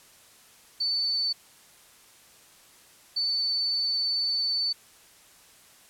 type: tone bursts at uneven times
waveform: sine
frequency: 4509 Hz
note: C#8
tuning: 29 cents sharp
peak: -24 dBFS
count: 2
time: 0.8-1.33 / 3.16-4.73 s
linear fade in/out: 10 ms
effects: white hiss -55 dBFS RMS until 5.89 s + low-pass 12000 Hz 12 dB/octave